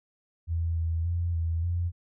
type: tone with pitch steps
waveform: sine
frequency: 83.3 / 82.3 / 85.9 / 82.7 / 86.8 Hz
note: E2 / E2 / F2 / E2 / F2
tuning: +19 / -2 / -28 / +6 / -10 cents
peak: -25 dBFS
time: 0.47-1.92 s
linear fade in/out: 50 ms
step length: 290 ms
effects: none